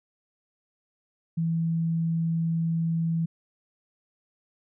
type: tone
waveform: sine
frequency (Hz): 164.81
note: E3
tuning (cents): 0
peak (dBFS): -23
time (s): 1.37-3.26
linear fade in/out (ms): 10
effects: none